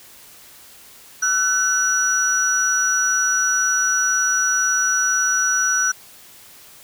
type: tone cluster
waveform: sine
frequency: 1354 / 1512 / 5850 Hz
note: E6 / F#6 / F#8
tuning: +46 / +37 / -21 cents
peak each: -24 / -19 / -18 dBFS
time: 1.22-5.92 s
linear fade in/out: 10 ms
effects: tanh soft clip ceiling -9 dBFS + white hiss -45 dBFS RMS until 6.83 s